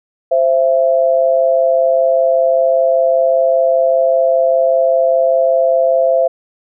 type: tone pair together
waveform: sine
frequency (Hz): 523.3 / 668.4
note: C5 / E5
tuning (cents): 0 / +24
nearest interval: major third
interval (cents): 424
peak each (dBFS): -12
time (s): 0.31-6.28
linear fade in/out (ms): 10
effects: none